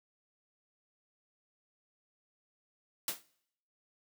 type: noise with exponential decay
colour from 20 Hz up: white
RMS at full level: -30 dBFS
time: 3.08-3.23 s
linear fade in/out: 2 ms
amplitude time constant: 32 ms
effects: noise-tail reverb RT60 0.7 s tail -22 dB re dry + high-pass 150 Hz 12 dB/octave